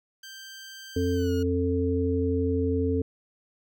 15% pulse tone with pitch glide, 1568 to 1437.9 Hz, G6 to F#6, 0 to -50 cents, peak -35 dBFS, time 0.23-1.43 s, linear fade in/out 5 ms, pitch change -150 cents, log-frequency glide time 1.13-1.32 s
harmonic tone, 88.8 Hz, F2, 29 cents sharp, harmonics 1 / 3 / 5, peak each -27 / -27 / -27 dBFS, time 0.96-3.02 s, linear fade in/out 5 ms
effects none

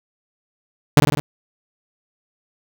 sawtooth tone with echo, 146.83 Hz, D3, in tune, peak -4 dBFS, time 0.97-1 s, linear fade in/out 0 ms, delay 50 ms, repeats 4, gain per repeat -3 dB, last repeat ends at 1.2 s, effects none

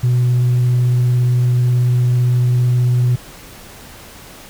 sine tone with vibrato, 123.47 Hz, B2, in tune, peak -9 dBFS, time 0.03-3.16 s, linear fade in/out 10 ms, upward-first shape sine, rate 18 Hz, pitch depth 10 cents each way, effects tanh soft clip ceiling -9 dBFS + pink hiss -38 dBFS RMS until 4.49 s

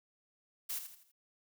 blue noise with echo, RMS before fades -38 dBFS, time 0.69-0.79 s, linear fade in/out 10 ms, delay 82 ms, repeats 4, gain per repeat -8 dB, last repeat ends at 1.118 s, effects none

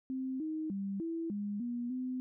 sine tone with pitch steps, 261.5 / 313.3 / 197 / 330.2 / 204.7 / 240.5 / 254.9 Hz, C4 / D#4 / G3 / E4 / G#3 / B3 / C4, -1 / +12 / +9 / +3 / -25 / -46 / -45 cents, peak -34 dBFS, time 0.1-2.2 s, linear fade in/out 0 ms, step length 300 ms, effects none

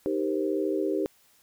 sine chord, C minor seventh, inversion first, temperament equal, 311.1 / 392 / 466.2 / 523.3 Hz, Eb4 / G4 / Bb4 / C5, 0 / 0 / 0 / 0 cents, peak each -29 / -28 / -34 / -33 dBFS, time 0.06-1.06 s, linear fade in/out 0 ms, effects white hiss -62 dBFS RMS until 1.42 s

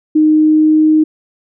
sine tone with pitch glide, 308.6 to 310.7 Hz, D#4 to D#4, -14 to -2 cents, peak -6 dBFS, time 0.15-1.04 s, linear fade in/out 10 ms, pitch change +12 cents, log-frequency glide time 0.29-0.89 s, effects none

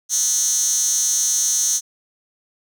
10% pulse tone with high-pass filter, 248 Hz, B3, 7 cents sharp, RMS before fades -19 dBFS, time 0.09-1.81 s, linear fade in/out 50 ms, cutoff 6300 Hz, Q 5.8, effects none

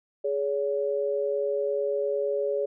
sine tone pair together, 417.2 / 566 Hz, G#4 / C#5, +8 / +36 cents, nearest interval perfect fourth, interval 528 cents, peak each -27 dBFS, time 0.24-2.66 s, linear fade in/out 10 ms, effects none

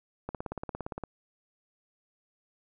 click train, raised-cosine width 1 ms, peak -21 dBFS, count 14, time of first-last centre 0.29-1.037 s, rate 17.4 Hz, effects none

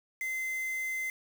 triangle tone with quantisation, 2066 Hz, C7, 22 cents flat, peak -30 dBFS, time 0.21-1.1 s, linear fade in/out 2 ms, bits 7, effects none

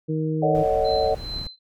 harmonic tone, 157 Hz, D#3, 16 cents sharp, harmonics 1 / 2 / 3, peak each -24 / -27 / -29 dBFS, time 0.08-0.64 s, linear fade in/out 20 ms
sine chord, D# half-diminished seventh, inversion second, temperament just, 448 / 560 / 622.3 / 746.7 Hz, A4 / C#5 / D#5 / F#5, +31 / +18 / 0 / +16 cents, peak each -24 dBFS, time 0.42-1.15 s, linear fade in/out 10 ms
brown noise, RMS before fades -34 dBFS, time 0.55-1.47 s, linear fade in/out 0 ms
sine tone with tremolo, 4072 Hz, C8, 48 cents flat, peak -28 dBFS, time 0.84-1.59 s, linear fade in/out 20 ms, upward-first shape triangle, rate 2.4 Hz, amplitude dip 100%
effects none

